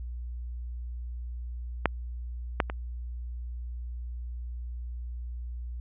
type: clicks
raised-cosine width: 0.5 ms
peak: -6 / -7 / -19 dBFS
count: 3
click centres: 1.857 / 2.602 / 2.699 s
effects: added 60 Hz sine -34 dBFS peak until 5.8 s + resampled to 8000 Hz